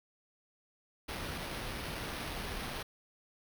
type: noise with sample-and-hold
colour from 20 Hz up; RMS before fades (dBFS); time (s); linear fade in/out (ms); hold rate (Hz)
pink; -40; 1.08-2.83; 10; 7350
effects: none